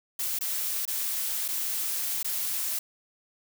blue noise with dropouts, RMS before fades -30 dBFS, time 0.19-2.79 s, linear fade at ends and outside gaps 5 ms, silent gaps 0.389-0.409 / 0.854-0.877 / 1.481-1.485 / 2.23-2.245 s, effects none

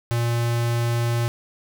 square tone with notch filter, 118 Hz, A#2, 22 cents sharp, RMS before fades -22 dBFS, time 0.11-1.28 s, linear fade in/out 0 ms, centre 260 Hz, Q 1.9, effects 10-bit

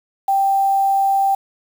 sine tone with quantisation, 784 Hz, G5, in tune, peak -13 dBFS, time 0.28-1.35 s, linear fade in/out 5 ms, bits 6, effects none

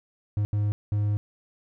triangle tone bursts at uneven times, 103.83 Hz, G#2, in tune, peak -20 dBFS, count 3, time 0.37-0.45 / 0.53-0.72 / 0.92-1.17 s, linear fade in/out 0 ms, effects none

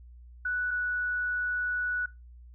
sine tone pair in turn, 1480 / 1474.6 Hz, F#6 / F#6, 0 / -6 cents, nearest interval unison, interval 6 cents, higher first, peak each -27 dBFS, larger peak neither, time 0.45-0.71 / 0.71-2.06 s, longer second, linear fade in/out 5 ms, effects noise-tail reverb RT60 0.2 s tail -17 dB re dry + added 60 Hz sine -47 dBFS peak until 2.54 s

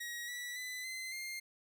sawtooth tone with pitch steps, 1900 / 1951.2 / 2004 / 2058 / 2113 Hz, A#6 / B6 / B6 / C7 / C7, +33 / -21 / +25 / -29 / +16 cents, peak -37 dBFS, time 0-1.4 s, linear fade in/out 10 ms, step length 280 ms, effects none

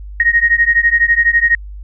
sine beating tone pair, 1864.7 / 1876.7 Hz, A#6 / A#6, 0 / +11 cents, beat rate 12 Hz, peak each -12 dBFS, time 0.2-1.55 s, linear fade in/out 2 ms, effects added 50 Hz sine -27 dBFS peak until 1.83 s

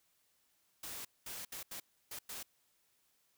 white noise bursts at uneven times, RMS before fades -45 dBFS, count 6, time 0.83-1.05 / 1.26-1.45 / 1.52-1.63 / 1.71-1.8 / 2.11-2.19 / 2.29-2.43 s, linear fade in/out 5 ms, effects white hiss -75 dBFS RMS until 3.37 s

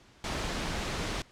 pink noise, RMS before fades -33 dBFS, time 0.24-1.22 s, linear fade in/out 2 ms, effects pink hiss -58 dBFS RMS until 1.31 s + low-pass 6000 Hz 12 dB/octave

